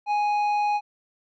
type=tone with tanh clipping; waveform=sine; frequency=830.6 Hz; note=G#5; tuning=in tune; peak=-22 dBFS; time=0.06-0.81 s; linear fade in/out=50 ms; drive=8 dB; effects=none